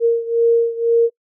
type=beating tone pair; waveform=sine; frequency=463.8 / 465.8 Hz; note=A#4 / A#4; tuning=-9 / -1 cents; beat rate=2 Hz; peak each=-14 / -17 dBFS; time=0-1.1 s; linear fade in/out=50 ms; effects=noise-tail reverb RT60 0.1 s tail -25 dB re dry